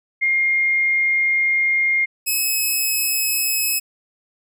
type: tone pair in turn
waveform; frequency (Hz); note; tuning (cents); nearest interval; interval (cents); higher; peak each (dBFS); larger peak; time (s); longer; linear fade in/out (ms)
sine / 5% pulse; 2125 / 2571; C7 / E7; +26 / -44; minor third; 330; second; -15 / -9; second; 0.21-2.06 / 2.26-3.8; first; 20
effects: none